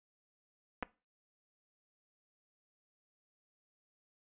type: clicks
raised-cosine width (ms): 0.5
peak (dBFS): -22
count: 2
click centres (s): 0.826 / 0.83
effects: noise-tail reverb RT60 0.3 s tail -20 dB re dry + resampled to 8000 Hz